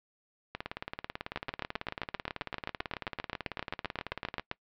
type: two click trains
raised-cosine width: 0.3 ms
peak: -19 / -16 dBFS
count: 71 / 25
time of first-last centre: 0.55-4.396 / 1.36-4.514 s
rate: 18.2 / 7.61 Hz
effects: noise-tail reverb RT60 0.1 s tail -22 dB re dry + low-pass 4000 Hz 12 dB/octave